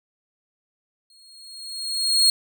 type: tone with exponential growth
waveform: 35% pulse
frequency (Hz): 4279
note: C8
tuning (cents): +38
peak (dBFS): -11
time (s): 1.1-2.3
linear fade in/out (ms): 2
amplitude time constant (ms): 260
effects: none